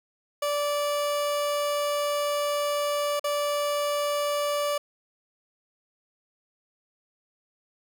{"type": "tone with dropouts", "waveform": "30% pulse", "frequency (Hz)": 582, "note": "D5", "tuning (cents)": -16, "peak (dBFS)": -22, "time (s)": [0.42, 4.78], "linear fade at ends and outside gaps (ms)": 5, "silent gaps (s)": [3.196, 3.241], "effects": []}